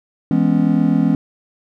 triangle chord, C# minor seventh, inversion first, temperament just, 166.31 / 207.9 / 249.5 / 277.2 Hz, E3 / G#3 / B3 / C#4, +16 / +2 / +18 / 0 cents, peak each -16 dBFS, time 0.31-1.15 s, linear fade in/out 2 ms, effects none

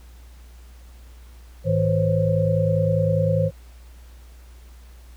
sine tone cluster, 104.6 / 159.6 / 506 / 536 Hz, G#2 / D#3 / B4 / C5, +13 / +44 / +42 / +42 cents, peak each -22 / -22 / -27 / -22 dBFS, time 1.64-3.51 s, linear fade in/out 50 ms, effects added 60 Hz sine -42 dBFS peak until 5.16 s + pink hiss -55 dBFS RMS until 5.16 s

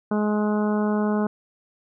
harmonic tone, 210.4 Hz, G#3, 23 cents sharp, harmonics 1 / 2 / 3 / 4 / 5 / 6 / 7, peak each -21 / -27 / -31 / -33 / -35 / -37 / -38 dBFS, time 0.11-1.27 s, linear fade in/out 5 ms, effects none

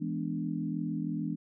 sine chord, E dominant seventh, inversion none, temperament equal, 164.81 / 207.7 / 246.9 / 293.7 Hz, E3 / G#3 / B3 / D4, 0 / 0 / 0 / 0 cents, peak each -35 / -37 / -37 / -36 dBFS, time 0-1.36 s, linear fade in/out 20 ms, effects none

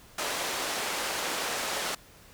pink band-pass noise, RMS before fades -32 dBFS, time 0.18-1.95 s, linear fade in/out 5 ms, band 460 to 9700 Hz, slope 12 dB/octave, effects pink hiss -54 dBFS RMS until 2.33 s

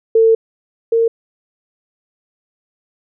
sine tone pair in turn, 450 / 457.9 Hz, A4 / A#4, +39 / -31 cents, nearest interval unison, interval 30 cents, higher second, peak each -7 / -10 dBFS, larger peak first, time 0.15-0.35 / 0.92-1.08 s, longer first, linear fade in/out 5 ms, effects none

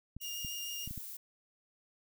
clicks, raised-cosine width 5 ms, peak -31 dBFS, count 5, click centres 0.166 / 0.448 / 0.876 / 0.91 / 0.977 s
25% pulse tone with vibrato, 2832 Hz, F7, 23 cents sharp, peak -36 dBFS, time 0.2-0.89 s, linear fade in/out 50 ms, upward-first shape sine, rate 6.5 Hz, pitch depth 9 cents each way
violet noise, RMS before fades -45 dBFS, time 0.21-1.17 s, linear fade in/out 5 ms
effects none

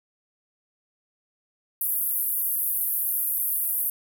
white band-pass noise, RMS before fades -26 dBFS, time 1.81-3.9 s, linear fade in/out 2 ms, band 11000 to 15000 Hz, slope 48 dB/octave, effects none

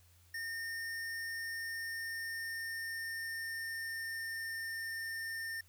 square tone with pitch glide, 1824 to 1810.4 Hz, A#6 to A6, -38 to +49 cents, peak -39 dBFS, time 0.34-5.61 s, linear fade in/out 5 ms, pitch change -13 cents, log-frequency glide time 1.39-4.67 s, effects added 87 Hz sine -63 dBFS peak until 5.68 s + white hiss -68 dBFS RMS until 5.68 s

